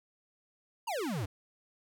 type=exponential sweep; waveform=square; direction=down; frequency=997 to 87.31 Hz; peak=-33 dBFS; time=0.87-1.26 s; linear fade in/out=10 ms; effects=none